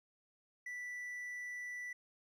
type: tone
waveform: triangle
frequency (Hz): 1970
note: B6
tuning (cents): -5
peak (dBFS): -40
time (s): 0.66-1.93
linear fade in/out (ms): 5
effects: none